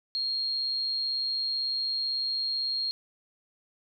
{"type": "tone", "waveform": "sine", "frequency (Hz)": 4246, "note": "C8", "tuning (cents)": 25, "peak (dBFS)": -27, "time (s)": [0.15, 2.91], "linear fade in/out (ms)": 0, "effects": []}